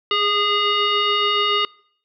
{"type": "tone with frequency modulation", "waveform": "sine", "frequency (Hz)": 2051, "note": "C7", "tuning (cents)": -35, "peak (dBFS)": -16, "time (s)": [0.11, 1.65], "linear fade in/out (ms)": 2, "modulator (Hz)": 819, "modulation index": 1.9, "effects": ["noise-tail reverb RT60 0.6 s tail -24 dB re dry"]}